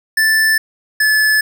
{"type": "tone pair in turn", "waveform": "square", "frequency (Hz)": [1760, 1727.8], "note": ["A6", "A6"], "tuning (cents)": [0, -32], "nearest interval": "unison", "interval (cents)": 32, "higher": "first", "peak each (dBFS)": -11, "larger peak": "neither", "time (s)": [[0.17, 0.58], [1, 1.41]], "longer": "neither", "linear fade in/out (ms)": 5, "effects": ["7-bit"]}